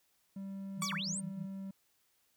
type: tone with pitch glide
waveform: triangle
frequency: 195 to 193.76 Hz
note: G3 to G3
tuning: -9 to -20 cents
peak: -38 dBFS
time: 0.36-1.71 s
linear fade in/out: 5 ms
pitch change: -11 cents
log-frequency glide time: 0.87-1.2 s
type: tone with tremolo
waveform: sine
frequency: 164.81 Hz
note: E3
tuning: in tune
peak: -39 dBFS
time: 0.77-1.46 s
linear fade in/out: 10 ms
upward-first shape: sine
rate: 6.6 Hz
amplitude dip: 100%
type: linear two-way sweep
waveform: sine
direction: down then up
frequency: 9140 to 896 to 9140 Hz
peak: -36 dBFS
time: 0.81-1.21 s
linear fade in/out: 20 ms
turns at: 0.93 s
type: tone with exponential decay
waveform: sawtooth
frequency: 1137 Hz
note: C#6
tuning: 44 cents sharp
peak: -29 dBFS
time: 0.82-1.05 s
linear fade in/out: 1 ms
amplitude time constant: 49 ms
effects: white hiss -74 dBFS RMS until 2.36 s